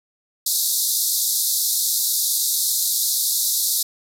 white band-pass noise, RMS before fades -21 dBFS, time 0.46-3.83 s, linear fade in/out 5 ms, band 3700 to 15000 Hz, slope 96 dB/octave, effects none

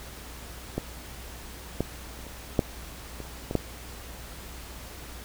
clicks, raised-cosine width 2 ms, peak -14 / -12 / -29 / -28 / -7 / -25 / -17 / -9 dBFS, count 8, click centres 0.78 / 1.806 / 2.191 / 2.267 / 2.592 / 3.203 / 3.511 / 3.553 s, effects added 60 Hz sine -44 dBFS peak until 5.24 s + pink hiss -44 dBFS RMS until 5.24 s

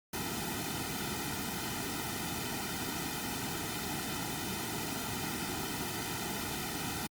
pink noise with comb filter, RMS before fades -37 dBFS, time 0.13-7.07 s, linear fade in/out 5 ms, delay 1.8 ms, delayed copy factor -1, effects high-pass 60 Hz 12 dB/octave + Opus 48 kbps

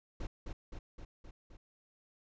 brown noise with echo, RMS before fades -38 dBFS, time 0.2-0.27 s, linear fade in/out 5 ms, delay 260 ms, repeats 5, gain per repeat -3 dB, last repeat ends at 1.57 s, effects resampled to 16000 Hz

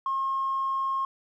triangle tone with tanh clipping, 1076 Hz, C6, 48 cents sharp, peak -25 dBFS, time 0.06-1.05 s, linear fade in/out 2 ms, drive 4 dB, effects none

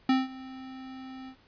square tone with ADSR envelope, 261.6 Hz, C4, in tune, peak -20 dBFS, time 0.09-1.36 s, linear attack 4 ms, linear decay 180 ms, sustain -21 dB, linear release 81 ms, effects pink hiss -61 dBFS RMS until 1.47 s + resampled to 11025 Hz

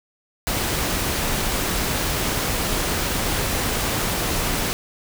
pink noise, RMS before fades -23 dBFS, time 0.47-4.73 s, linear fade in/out 0 ms, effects none

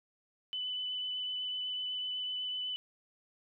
sine tone with vibrato, 3000 Hz, F#7, 23 cents sharp, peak -34 dBFS, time 0.53-2.76 s, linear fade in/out 0 ms, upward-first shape triangle, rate 8 Hz, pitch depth 12 cents each way, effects none

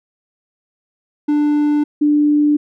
triangle / sine tone pair in turn, 295.7 / 295.7 Hz, D4 / D4, +12 / +12 cents, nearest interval unison, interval 0 cents, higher neither, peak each -10 dBFS, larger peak neither, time 1.28-1.84 / 2.01-2.57 s, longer neither, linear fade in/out 10 ms, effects none

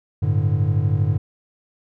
triangle chord, G suspended second, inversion none, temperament equal with one note detuned, 98 / 110.51 / 146.83 Hz, G2 / A2 / D3, 0 / +8 / 0 cents, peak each -18 / -19 / -20 dBFS, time 0.22-1.18 s, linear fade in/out 10 ms, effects none

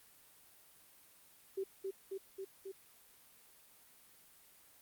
sine tone with echo, 386.7 Hz, G4, 24 cents flat, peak -35 dBFS, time 1.57-1.64 s, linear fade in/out 10 ms, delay 270 ms, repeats 4, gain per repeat -2 dB, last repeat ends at 2.72 s, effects white hiss -63 dBFS RMS until 4.81 s + Opus 32 kbps

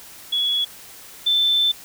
sine tone pair in turn, 3372 / 3536 Hz, G#7 / A7, +26 / +8 cents, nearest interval minor second, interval 82 cents, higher second, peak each -18 / -15 dBFS, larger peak second, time 0.32-0.65 / 1.26-1.72 s, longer second, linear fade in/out 10 ms, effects white hiss -42 dBFS RMS until 1.84 s

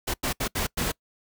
pink noise bursts at uneven times, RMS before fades -27 dBFS, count 5, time 0.07-0.14 / 0.23-0.33 / 0.4-0.48 / 0.55-0.67 / 0.77-0.92 s, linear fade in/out 10 ms, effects noise-tail reverb RT60 0.1 s tail -24 dB re dry

